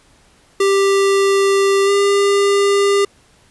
square tone with pitch glide, 393.7 to 400.6 Hz, G4 to G4, +8 to +38 cents, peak -12 dBFS, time 0.6-3.05 s, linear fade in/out 5 ms, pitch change +30 cents, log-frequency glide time 1.85-1.9 s, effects pink hiss -52 dBFS RMS until 3.5 s + resampled to 24000 Hz

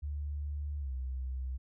sine tone with pitch glide, 72.9 to 64.57 Hz, D2 to C2, -12 to -22 cents, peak -34 dBFS, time 0.02-1.58 s, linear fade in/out 20 ms, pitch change -210 cents, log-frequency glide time 0.79-0.92 s, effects none

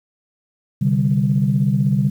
sine chord, C suspended second, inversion none, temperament equal, 130.81 / 146.83 / 196 Hz, C3 / D3 / G3, 0 / 0 / 0 cents, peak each -18 dBFS, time 0.81-2.1 s, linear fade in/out 10 ms, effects tanh soft clip ceiling -5 dBFS + 8-bit

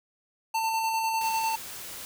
square tone with tremolo, 895 Hz, A5, 29 cents sharp, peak -25 dBFS, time 0.54-1.56 s, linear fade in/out 10 ms, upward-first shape square, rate 10 Hz, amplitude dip 25%
white noise, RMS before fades -40 dBFS, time 1.21-2.05 s, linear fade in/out 0 ms
effects none

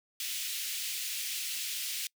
pink high-pass noise, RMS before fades -36 dBFS, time 0.2-2.07 s, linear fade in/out 2 ms, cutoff 2500 Hz, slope 24 dB/octave, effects noise-tail reverb RT60 0.1 s tail -25 dB re dry

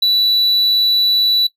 triangle tone, 3951 Hz, B7, in tune, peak -9 dBFS, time 0.02-1.47 s, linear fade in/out 5 ms, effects noise-tail reverb RT60 0.1 s tail -18 dB re dry

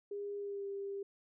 sine tone with pitch glide, 406 to 397.2 Hz, G#4 to G4, -39 to +23 cents, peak -38 dBFS, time 0.11-1.03 s, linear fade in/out 5 ms, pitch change -38 cents, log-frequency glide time 0.38-0.66 s, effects none

